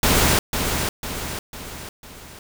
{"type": "noise with echo", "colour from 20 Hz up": "pink", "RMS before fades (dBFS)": -17, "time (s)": [0.03, 0.39], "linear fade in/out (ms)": 2, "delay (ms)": 500, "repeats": 4, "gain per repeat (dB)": -6, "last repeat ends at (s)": 2.39, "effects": []}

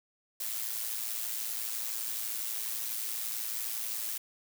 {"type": "noise with amplitude modulation", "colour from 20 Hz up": "blue", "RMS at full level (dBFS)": -33, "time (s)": [0.4, 4.18], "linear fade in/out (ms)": 5, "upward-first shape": "sine", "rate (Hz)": 112, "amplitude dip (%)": 55, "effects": []}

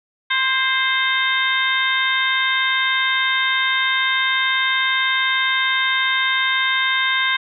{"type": "harmonic tone with a mistuned harmonic", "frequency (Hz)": 523.3, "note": "C5", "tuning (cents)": 0, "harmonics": [2, 3, 4, 5, 6, 7], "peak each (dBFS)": [-24, -21, -21, -32, -27, -23], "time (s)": [0.3, 7.37], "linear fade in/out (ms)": 10, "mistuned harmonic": 3, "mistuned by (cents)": 25, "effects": []}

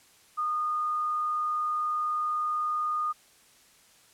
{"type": "tone", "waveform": "sine", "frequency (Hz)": 1226, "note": "D#6", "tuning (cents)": -26, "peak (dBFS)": -26, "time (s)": [0.37, 3.13], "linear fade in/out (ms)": 20, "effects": ["white hiss -59 dBFS RMS until 4.13 s", "low-pass 11000 Hz 12 dB/octave"]}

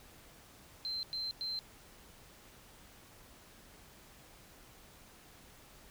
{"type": "tone bursts", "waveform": "triangle", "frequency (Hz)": 4115, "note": "C8", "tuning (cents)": -30, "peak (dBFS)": -32, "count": 3, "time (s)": [0.85, 1.59], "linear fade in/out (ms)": 0, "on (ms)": 180, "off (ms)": 100, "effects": ["tanh soft clip ceiling -34 dBFS", "pink hiss -58 dBFS RMS until 5.9 s"]}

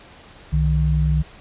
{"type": "tone pair together", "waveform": "sine", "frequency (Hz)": [64.6, 153.65], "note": ["C2", "D#3"], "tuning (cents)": [-21, -21], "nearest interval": "octave + minor third", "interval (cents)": 1500, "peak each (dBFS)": -18, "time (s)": [0.52, 1.23], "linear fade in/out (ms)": 20, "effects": ["pink hiss -45 dBFS RMS until 1.4 s", "resampled to 8000 Hz"]}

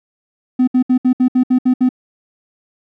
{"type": "tone bursts", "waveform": "triangle", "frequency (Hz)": 253.5, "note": "B3", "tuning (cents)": 45, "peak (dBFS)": -6, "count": 9, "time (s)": [0.59, 1.891], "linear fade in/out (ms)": 10, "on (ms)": 85, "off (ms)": 67, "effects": ["tanh soft clip ceiling -4 dBFS"]}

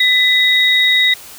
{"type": "tone pair together", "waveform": "sine", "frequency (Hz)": [2000, 3775], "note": ["B6", "A#7"], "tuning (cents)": [21, 21], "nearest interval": "major seventh", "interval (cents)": 1100, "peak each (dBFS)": -12, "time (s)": [0, 1.14], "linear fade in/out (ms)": 5, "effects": ["white hiss -36 dBFS RMS until 1.38 s"]}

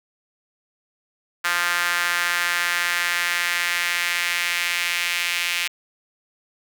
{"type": "tone with high-pass filter sweep", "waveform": "sawtooth", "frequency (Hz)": 174.6, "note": "F3", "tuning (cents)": 0, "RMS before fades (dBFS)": -23, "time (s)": [1.44, 5.68], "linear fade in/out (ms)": 10, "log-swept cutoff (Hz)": [1500, 2400], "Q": 2.4, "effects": []}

